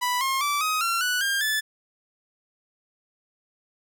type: tone with pitch steps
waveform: sawtooth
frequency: 987.8 / 1071 / 1161.2 / 1259 / 1365.1 / 1480 / 1604.7 / 1739.8 Hz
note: B5 / C6 / D6 / D#6 / F6 / F#6 / G6 / A6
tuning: 0 / +40 / -20 / +20 / -40 / 0 / +40 / -20 cents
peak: -19 dBFS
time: 0.01-1.61 s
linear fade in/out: 20 ms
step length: 200 ms
effects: none